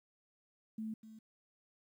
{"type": "tone with echo", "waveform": "sine", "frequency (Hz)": 219.6, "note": "A3", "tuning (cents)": -3, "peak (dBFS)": -38, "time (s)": [0.78, 0.94], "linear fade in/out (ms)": 5, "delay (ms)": 250, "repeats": 1, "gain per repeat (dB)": -13, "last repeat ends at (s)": 1.19, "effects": ["12-bit"]}